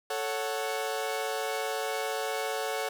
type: chord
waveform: sawtooth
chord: F# minor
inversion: first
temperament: equal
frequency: 440 / 554.4 / 740 Hz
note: A4 / C#5 / F#5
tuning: 0 / 0 / 0 cents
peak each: -30 / -31 / -31 dBFS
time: 0.1-2.89 s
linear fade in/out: 5 ms
effects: 10-bit